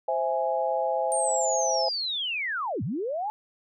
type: chord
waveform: sine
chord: C augmented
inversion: none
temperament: equal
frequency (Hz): 523.3 / 659.3 / 830.6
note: C5 / E5 / G#5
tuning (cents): 0 / 0 / 0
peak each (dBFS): -28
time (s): 0.08-1.89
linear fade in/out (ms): 5
type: linear two-way sweep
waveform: sine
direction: down then up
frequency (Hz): 8870 to 92.9 to 873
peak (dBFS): -27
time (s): 1.12-3.3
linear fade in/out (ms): 0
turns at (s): 2.83
effects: none